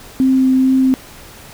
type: tone with vibrato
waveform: sine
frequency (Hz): 261.6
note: C4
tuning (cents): 0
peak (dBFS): -9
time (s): 0.2-0.94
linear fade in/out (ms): 0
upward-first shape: sine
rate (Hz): 2.3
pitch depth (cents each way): 8
effects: pink hiss -38 dBFS RMS until 1.53 s